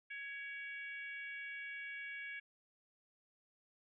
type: harmonic tone with a mistuned harmonic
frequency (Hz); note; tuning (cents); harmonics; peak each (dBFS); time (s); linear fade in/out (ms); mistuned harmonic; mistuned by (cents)
554.4; C#5; 0; 3 / 4 / 5 / 6; -47 / -46 / -56 / -62; 0.1-2.4; 10; 4; +36
effects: none